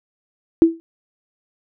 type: tone with exponential decay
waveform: sine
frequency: 329.6 Hz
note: E4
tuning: in tune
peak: -3 dBFS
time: 0.62-0.8 s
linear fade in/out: 0 ms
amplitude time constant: 37 ms
effects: none